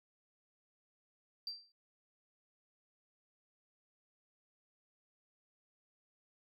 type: tone with exponential decay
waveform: sine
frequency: 4699 Hz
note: D8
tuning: in tune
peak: -35 dBFS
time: 1.47-1.72 s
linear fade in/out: 2 ms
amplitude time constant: 54 ms
effects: tanh soft clip ceiling -34 dBFS

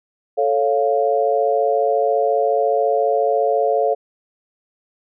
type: chord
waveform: sine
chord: A augmented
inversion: none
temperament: equal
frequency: 440 / 554.4 / 698.5 Hz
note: A4 / C#5 / E#5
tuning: 0 / 0 / 0 cents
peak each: -19 dBFS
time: 0.37-3.95 s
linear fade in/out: 20 ms
effects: none

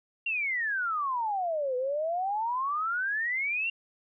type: exponential two-way sweep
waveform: sine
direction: down then up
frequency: 2794 to 493.9 to 2794 Hz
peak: -27 dBFS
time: 0.26-3.7 s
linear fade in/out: 5 ms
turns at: 1.76 s
effects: none

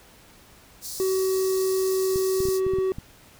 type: high-pass noise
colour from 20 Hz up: pink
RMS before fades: -35 dBFS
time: 0.81-2.61 s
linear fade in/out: 50 ms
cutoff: 4300 Hz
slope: 48 dB/octave
type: tone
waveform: triangle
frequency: 378.4 Hz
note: F#4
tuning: 39 cents sharp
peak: -19 dBFS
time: 1-2.92 s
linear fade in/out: 0 ms
type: clicks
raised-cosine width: 5 ms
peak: -21 dBFS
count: 8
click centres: 2.159 / 2.404 / 2.454 / 2.486 / 2.666 / 2.736 / 2.786 / 2.985 s
effects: pink hiss -52 dBFS RMS until 3.39 s

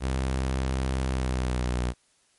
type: tone with pitch glide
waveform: sawtooth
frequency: 65.5 to 61.11 Hz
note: C2 to B1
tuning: +2 to -18 cents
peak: -21 dBFS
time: 0-1.94 s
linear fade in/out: 50 ms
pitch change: -120 cents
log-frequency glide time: 1.02-1.81 s
effects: white hiss -65 dBFS RMS until 2.38 s + MP3 48 kbps

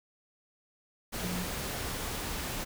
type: tone in noise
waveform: sine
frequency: 180 Hz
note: F#3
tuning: 47 cents flat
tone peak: -34 dBFS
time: 1.22-1.45 s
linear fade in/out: 20 ms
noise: pink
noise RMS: -36 dBFS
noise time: 1.12-2.65 s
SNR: -1 dB
effects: none

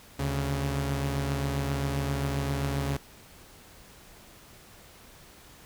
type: tone pair together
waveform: sawtooth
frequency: 73.06 / 138.59 Hz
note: D2 / C#3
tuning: -8 / 0 cents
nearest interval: major seventh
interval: 1108 cents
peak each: -28 / -25 dBFS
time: 0.19-2.97 s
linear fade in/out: 5 ms
effects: pink hiss -52 dBFS RMS until 5.65 s

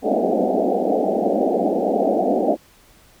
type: band-pass noise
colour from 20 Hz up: white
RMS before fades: -19 dBFS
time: 0.02-2.57 s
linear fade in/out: 50 ms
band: 190 to 760 Hz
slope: 96 dB/octave
effects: pink hiss -52 dBFS RMS until 3.2 s

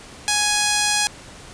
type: tone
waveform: 5% pulse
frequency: 833 Hz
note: G#5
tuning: 5 cents sharp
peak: -5 dBFS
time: 0.28-1.07 s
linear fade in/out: 0 ms
effects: pink hiss -41 dBFS RMS until 1.53 s + resampled to 22050 Hz

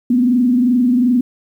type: tone with frequency modulation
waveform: sine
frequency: 246.9 Hz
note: B3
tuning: in tune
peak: -10 dBFS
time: 0.1-1.21 s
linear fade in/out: 5 ms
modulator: 22.7 Hz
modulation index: 0.64
effects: 8-bit

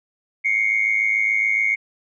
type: tone pair together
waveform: sine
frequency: 2123 / 2230 Hz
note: C7 / C#7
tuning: +25 / +10 cents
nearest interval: minor second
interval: 85 cents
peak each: -19 dBFS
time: 0.44-1.76 s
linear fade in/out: 20 ms
effects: tanh soft clip ceiling -9 dBFS

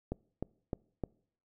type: click train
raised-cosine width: 2 ms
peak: -21 dBFS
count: 4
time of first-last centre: 0.12-1.037 s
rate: 3.27 Hz
effects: noise-tail reverb RT60 0.6 s tail -25 dB re dry

